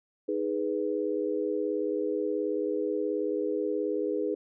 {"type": "chord", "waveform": "sine", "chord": "G# minor", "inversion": "second", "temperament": "equal", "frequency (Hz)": [311.1, 415.3, 493.9], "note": ["D#4", "G#4", "B4"], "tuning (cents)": [0, 0, 0], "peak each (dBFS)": [-32, -30, -32], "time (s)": [0.28, 4.35], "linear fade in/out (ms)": 10, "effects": []}